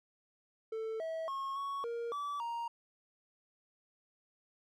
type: tone with pitch steps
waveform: triangle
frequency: 443.8 / 648 / 1086 / 1112 / 468.4 / 1153 / 935 Hz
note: A4 / E5 / C#6 / C#6 / A#4 / D6 / A#5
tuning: +15 / -30 / -36 / +5 / +8 / -32 / +5 cents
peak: -34 dBFS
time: 0.72-2.68 s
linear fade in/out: 5 ms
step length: 280 ms
effects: none